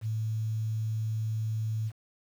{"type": "tone with quantisation", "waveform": "sine", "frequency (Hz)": 110, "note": "A2", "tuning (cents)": 0, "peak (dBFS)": -28, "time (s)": [0.01, 1.92], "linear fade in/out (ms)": 50, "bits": 9, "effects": []}